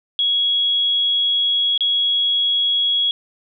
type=tone with dropouts; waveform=sine; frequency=3330 Hz; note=G#7; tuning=4 cents sharp; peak=-15 dBFS; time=0.19-3.11 s; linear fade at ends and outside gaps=1 ms; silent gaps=1.777-1.807 s; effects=none